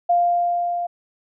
sine tone with level ramp, 698.5 Hz, F5, in tune, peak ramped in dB -13 to -22 dBFS, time 0.09-0.87 s, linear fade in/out 10 ms, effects none

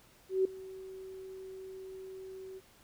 sine tone with ADSR envelope, 379 Hz, F#4, 42 cents sharp, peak -23 dBFS, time 0.29-2.61 s, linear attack 160 ms, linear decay 4 ms, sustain -20 dB, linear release 39 ms, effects pink hiss -62 dBFS RMS until 2.83 s

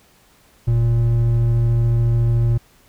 triangle tone pair together, 43.46 / 116.54 Hz, F1 / A#2, -8 / 0 cents, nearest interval octave + perfect fourth, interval 1708 cents, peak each -21 / -12 dBFS, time 0.67-2.58 s, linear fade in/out 10 ms, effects pink hiss -54 dBFS RMS until 2.88 s

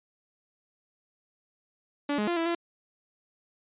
sawtooth tone with pitch steps, 288.3 / 209.9 / 346 / 331.1 / 340.7 Hz, D4 / G#3 / F4 / E4 / F4, -32 / +19 / -16 / +8 / -43 cents, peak -22 dBFS, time 2.09-2.55 s, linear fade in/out 5 ms, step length 92 ms, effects resampled to 8000 Hz

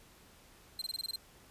40% pulse tone bursts, 4147 Hz, C8, 16 cents flat, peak -34 dBFS, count 8, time 0.79-1.159 s, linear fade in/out 2 ms, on 26 ms, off 23 ms, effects pink hiss -60 dBFS RMS until 1.5 s + resampled to 32000 Hz

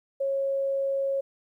sine tone, 547 Hz, C#5, 23 cents flat, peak -24 dBFS, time 0.2-1.21 s, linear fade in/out 10 ms, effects 11-bit

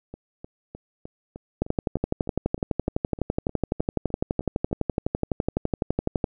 two click trains, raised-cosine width 2 ms, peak -24 / -9 dBFS, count 16 / 56, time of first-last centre 0.14-4.713 / 1.62-6.242 s, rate 3.28 / 11.9 Hz, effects none

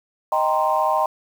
sine chord, C minor seventh, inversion first, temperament equal, 622.3 / 784 / 932.3 / 1046.5 Hz, Eb5 / G5 / Bb5 / C6, 0 / 0 / 0 / 0 cents, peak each -22 dBFS, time 0.32-1.06 s, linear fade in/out 2 ms, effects tanh soft clip ceiling -6 dBFS + 7-bit

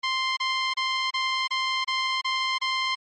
15% pulse tone bursts, 1047 Hz, C6, 1 cent sharp, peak -17 dBFS, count 8, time 0.03-2.953 s, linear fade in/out 10 ms, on 340 ms, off 29 ms, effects MP3 32 kbps

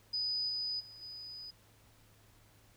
sine tone with level steps, 4978 Hz, D#8, in tune, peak -32 / -34 / -50 / -44 dBFS, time 0.13-1.51 s, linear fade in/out 10 ms, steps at 0.48 / 0.79 / 1.01 s, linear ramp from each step 20 ms, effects added 106 Hz sine -65 dBFS peak until 2.76 s + pink hiss -65 dBFS RMS until 2.76 s

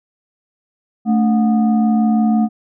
sine tone with frequency modulation, 220 Hz, A3, in tune, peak -11 dBFS, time 1.05-2.49 s, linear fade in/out 50 ms, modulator 506 Hz, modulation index 0.56, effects none

